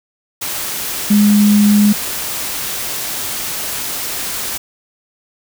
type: tone in noise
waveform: sine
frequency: 207.2 Hz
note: G#3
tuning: 4 cents flat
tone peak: -7 dBFS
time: 1.1-1.93 s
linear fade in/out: 10 ms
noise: white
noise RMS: -22 dBFS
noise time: 0.41-4.58 s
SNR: +12 dB
effects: none